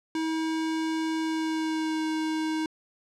square tone with pitch glide, 320.1 to 315.1 Hz, D#4 to D#4, +49 to +22 cents, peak -27 dBFS, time 0.15-2.66 s, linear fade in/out 2 ms, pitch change -27 cents, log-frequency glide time 1.21-2.03 s, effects low-pass 7000 Hz 12 dB/octave

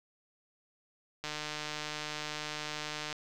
click train, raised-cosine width 0.2 ms, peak -20 dBFS, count 286, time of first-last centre 1.24-3.127 s, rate 151 Hz, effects none

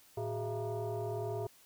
sine tone with frequency modulation, 152.7 Hz, D#3, 32 cents flat, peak -34 dBFS, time 0.17-1.47 s, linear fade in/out 5 ms, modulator 264 Hz, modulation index 2.3, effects white hiss -62 dBFS RMS until 1.65 s

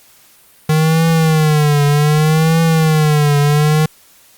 square tone with vibrato, 154.1 Hz, D#3, 16 cents flat, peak -10 dBFS, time 0.69-3.86 s, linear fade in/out 5 ms, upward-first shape triangle, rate 0.65 Hz, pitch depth 120 cents each way, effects white hiss -47 dBFS RMS until 4.37 s + Opus 48 kbps

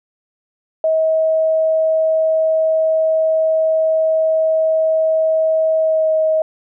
sine tone with pitch glide, 638 to 631.8 Hz, D#5 to D#5, +43 to +26 cents, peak -12 dBFS, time 0.84-6.42 s, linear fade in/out 2 ms, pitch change -17 cents, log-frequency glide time 5.79-6.12 s, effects none

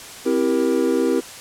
triangle chord, C dominant seventh, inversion none, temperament equal with one note detuned, 261.6 / 329.6 / 392 / 472.1 Hz, C4 / E4 / G4 / Bb4, 0 / 0 / 0 / +22 cents, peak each -20 dBFS, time 0.25-1.21 s, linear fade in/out 20 ms, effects white hiss -37 dBFS RMS until 1.4 s + low-pass 10000 Hz 12 dB/octave

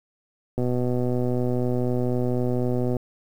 click train, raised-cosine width 2 ms, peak -13 dBFS, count 297, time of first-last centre 0.58-2.967 s, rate 124 Hz, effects 8-bit

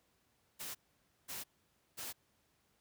white noise bursts, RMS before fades -44 dBFS, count 3, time 0.59-2.13 s, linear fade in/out 20 ms, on 160 ms, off 530 ms, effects pink hiss -75 dBFS RMS until 2.8 s + high-pass 60 Hz 12 dB/octave

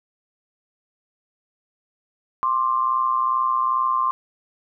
sine tone pair together, 1052.3 / 1174.7 Hz, C6 / D6, +10 / 0 cents, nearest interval major second, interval 190 cents, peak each -19 / -24 dBFS, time 2.43-4.11 s, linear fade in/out 0 ms, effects none

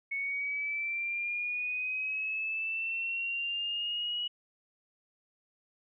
sine linear sweep, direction up, 2207 to 2925 Hz, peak -31 dBFS, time 0.11-4.28 s, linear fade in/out 10 ms, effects none

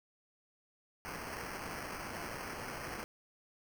white noise with sample-and-hold, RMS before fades -43 dBFS, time 1.05-3.04 s, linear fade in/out 0 ms, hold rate 3675 Hz, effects none

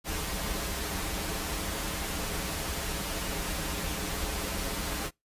pink noise with comb filter, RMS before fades -33 dBFS, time 0.04-5.11 s, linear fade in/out 50 ms, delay 8.2 ms, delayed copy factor -0.7, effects noise-tail reverb RT60 0.2 s tail -26 dB re dry + resampled to 32000 Hz

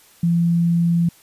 sine tone, 170 Hz, F3, 46 cents flat, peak -14 dBFS, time 0.23-1.09 s, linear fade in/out 5 ms, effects white hiss -51 dBFS RMS until 1.22 s + resampled to 32000 Hz

